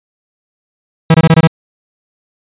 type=tone bursts; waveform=45% pulse; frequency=162.1 Hz; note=E3; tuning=29 cents flat; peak=-3 dBFS; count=6; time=1.1-1.474 s; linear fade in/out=5 ms; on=44 ms; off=22 ms; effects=resampled to 8000 Hz